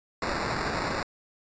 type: noise with sample-and-hold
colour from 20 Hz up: white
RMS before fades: -30 dBFS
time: 0.22-1.03 s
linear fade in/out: 2 ms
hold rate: 3150 Hz
effects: resampled to 16000 Hz